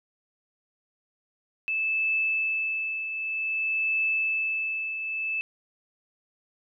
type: tone with tremolo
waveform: sine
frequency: 2624 Hz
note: E7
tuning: 9 cents flat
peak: -22 dBFS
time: 1.68-5.41 s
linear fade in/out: 0 ms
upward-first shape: triangle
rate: 0.53 Hz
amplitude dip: 60%
effects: none